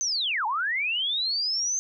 sine linear two-way sweep, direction down then up, 6330 to 817 to 6330 Hz, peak -24 dBFS, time 0.01-1.79 s, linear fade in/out 0 ms, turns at 0.46 s, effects none

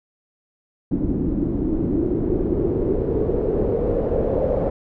pink noise with low-pass filter sweep, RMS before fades -21 dBFS, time 0.91-4.7 s, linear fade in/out 5 ms, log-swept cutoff 280 to 550 Hz, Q 5, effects none

